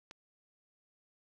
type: click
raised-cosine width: 0.2 ms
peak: -30 dBFS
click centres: 0.111 s
effects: none